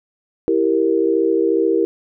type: chord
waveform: sine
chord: E diminished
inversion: none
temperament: equal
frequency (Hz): 329.6 / 392 / 466.2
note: E4 / G4 / Bb4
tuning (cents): 0 / 0 / 0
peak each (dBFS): -18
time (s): 0.48-1.85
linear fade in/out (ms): 0
effects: none